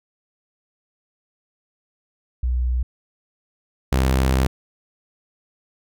sine / sawtooth tone pair in turn, 61.74 / 65.41 Hz, B1 / C2, 0 / 0 cents, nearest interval minor second, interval 100 cents, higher second, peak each -18 / -12 dBFS, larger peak second, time 2.43-2.83 / 3.92-4.47 s, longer second, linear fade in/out 5 ms, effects none

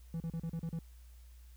triangle tone bursts, 164.9 Hz, E3, 1 cent sharp, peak -33 dBFS, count 7, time 0.14-0.79 s, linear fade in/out 2 ms, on 62 ms, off 36 ms, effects added 60 Hz sine -52 dBFS peak until 1.56 s + white hiss -68 dBFS RMS until 1.56 s

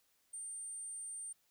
sine tone, 8840 Hz, C#9, 6 cents flat, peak -40 dBFS, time 0.33-1.33 s, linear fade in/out 10 ms, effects tanh soft clip ceiling -41 dBFS + white hiss -75 dBFS RMS until 1.5 s

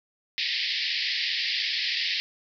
white band-pass noise, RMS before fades -28 dBFS, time 0.38-2.2 s, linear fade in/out 0 ms, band 1800 to 5100 Hz, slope 96 dB/octave, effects none

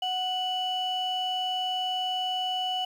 sine tone pair together, 740 / 2960 Hz, F#5 / F#7, 0 / 0 cents, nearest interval 2 octaves, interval 2400 cents, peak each -28 dBFS, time 0.02-2.85 s, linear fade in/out 5 ms, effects tanh soft clip ceiling -22 dBFS + 9-bit

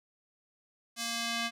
square tone with band-pass filter sweep, 232.3 Hz, A#3, 6 cents flat, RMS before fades -34 dBFS, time 0.96-1.51 s, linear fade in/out 50 ms, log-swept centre 6300 to 2900 Hz, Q 0.85, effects none

